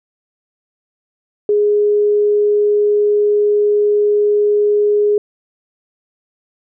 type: tone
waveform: sine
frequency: 415.3 Hz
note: G#4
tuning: in tune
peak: -10 dBFS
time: 1.49-5.18 s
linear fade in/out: 2 ms
effects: none